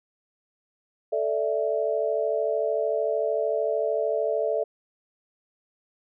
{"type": "chord", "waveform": "sine", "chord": "A suspended fourth", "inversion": "none", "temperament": "just", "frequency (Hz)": [440, 586.7, 660], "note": ["A4", "D5", "E5"], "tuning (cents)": [0, -2, 2], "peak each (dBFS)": -27, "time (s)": [1.12, 4.64], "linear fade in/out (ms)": 10, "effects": []}